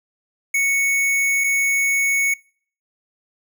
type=tone pair in turn; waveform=square; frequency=2217 / 2217 Hz; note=C#7 / C#7; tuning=0 / 0 cents; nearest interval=unison; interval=0 cents; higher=neither; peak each=-17 dBFS; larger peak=neither; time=0.54-1.44 / 1.44-2.34 s; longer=neither; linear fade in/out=5 ms; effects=noise-tail reverb RT60 0.5 s tail -25 dB re dry